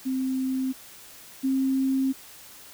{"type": "tone pair in turn", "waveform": "sine", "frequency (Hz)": [261.6, 266.3], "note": ["C4", "C4"], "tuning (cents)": [0, 31], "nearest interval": "unison", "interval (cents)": 31, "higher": "second", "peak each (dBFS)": [-24, -21], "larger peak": "second", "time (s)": [[0.05, 0.73], [1.43, 2.13]], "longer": "second", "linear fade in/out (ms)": 20, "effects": ["white hiss -47 dBFS RMS until 2.73 s"]}